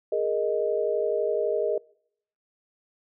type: chord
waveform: sine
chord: Ab suspended second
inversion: none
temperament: just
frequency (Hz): 415.3 / 467.2 / 623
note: Ab4 / Bb4 / Eb5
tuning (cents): 0 / +4 / +2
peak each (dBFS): -27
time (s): 0.12-1.78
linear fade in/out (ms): 5
effects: noise-tail reverb RT60 0.7 s tail -26 dB re dry